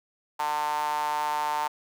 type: tone with high-pass filter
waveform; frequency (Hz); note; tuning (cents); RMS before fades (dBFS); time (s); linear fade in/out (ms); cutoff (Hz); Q
sawtooth; 149.6; D3; +32; -28; 0.39-1.68; 10; 900; 7.3
effects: none